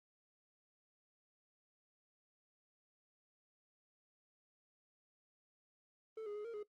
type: tone with pitch steps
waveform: triangle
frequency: 441.3 / 413.9 / 419.3 / 463.1 / 418.9 Hz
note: A4 / G#4 / G#4 / A#4 / G#4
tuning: +5 / -6 / +17 / -11 / +15 cents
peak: -40 dBFS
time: 6.17-6.63 s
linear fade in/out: 5 ms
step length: 92 ms
effects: noise-tail reverb RT60 0.1 s tail -18 dB re dry + Opus 24 kbps